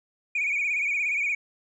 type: tone with vibrato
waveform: sine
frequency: 2340 Hz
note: D7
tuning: 7 cents flat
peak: -22 dBFS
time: 0.35-1.35 s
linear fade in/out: 5 ms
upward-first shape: sine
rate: 17 Hz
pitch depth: 95 cents each way
effects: tanh soft clip ceiling -20 dBFS